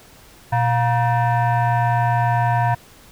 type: tone with frequency modulation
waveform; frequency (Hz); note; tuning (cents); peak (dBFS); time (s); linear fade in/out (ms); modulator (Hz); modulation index
sine; 120; B2; -49; -14; 0.52-2.75; 10; 829; 1.2
effects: tanh soft clip ceiling -10 dBFS + pink hiss -47 dBFS RMS until 3.11 s